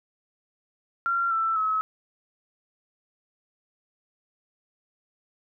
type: tone with pitch steps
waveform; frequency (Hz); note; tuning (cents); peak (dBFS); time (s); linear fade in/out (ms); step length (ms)
sine; 1376 / 1330.7 / 1286.8; F6 / E6 / E6; -26 / +16 / -42; -22; 1.06-1.81; 0; 250
effects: none